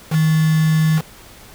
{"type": "tone with quantisation", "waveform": "sine", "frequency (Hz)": 157.9, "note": "D#3", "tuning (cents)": 26, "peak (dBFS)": -12, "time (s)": [0.1, 1.02], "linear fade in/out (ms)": 50, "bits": 4, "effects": ["pink hiss -42 dBFS RMS until 1.54 s"]}